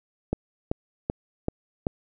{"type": "click train", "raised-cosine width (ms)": 2, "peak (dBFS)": -11, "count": 5, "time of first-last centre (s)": [0.33, 1.868], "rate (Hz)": 2.6, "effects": []}